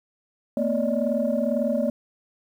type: tone cluster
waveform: sine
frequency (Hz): 227.6 / 249.6 / 574 / 612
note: A#3 / B3 / D5 / D#5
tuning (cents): -41 / +19 / -40 / -29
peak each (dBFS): -25 / -27 / -25 / -28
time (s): 0.57-1.9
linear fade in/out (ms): 2
effects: tanh soft clip ceiling -12 dBFS + 9-bit